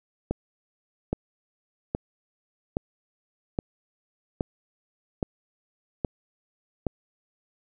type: click train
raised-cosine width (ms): 2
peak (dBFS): -12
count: 9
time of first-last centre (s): 0.31-6.867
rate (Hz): 1.22
effects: none